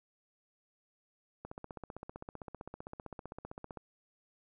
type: click train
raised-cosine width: 1 ms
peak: -29 dBFS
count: 37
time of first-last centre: 1.45-3.773 s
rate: 15.5 Hz
effects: none